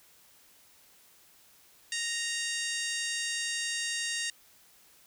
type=harmonic tone with a mistuned harmonic; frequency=931 Hz; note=A#5; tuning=2 cents flat; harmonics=2 / 3 / 4 / 5 / 6 / 7 / 8 / 9 / 10; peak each=-36 / -38 / -39 / -40 / -41 / -41 / -42 / -43 / -43 dBFS; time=1.92-4.3 s; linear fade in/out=2 ms; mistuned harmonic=8; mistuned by=-18 cents; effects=white hiss -60 dBFS RMS until 5.06 s